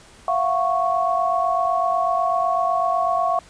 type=tone cluster; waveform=sine; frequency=675 / 723 / 1106 Hz; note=E5 / F#5 / C#6; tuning=+41 / -40 / -4 cents; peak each=-22 dBFS; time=0.28-3.39 s; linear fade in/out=2 ms; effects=pink hiss -48 dBFS RMS until 3.49 s + resampled to 22050 Hz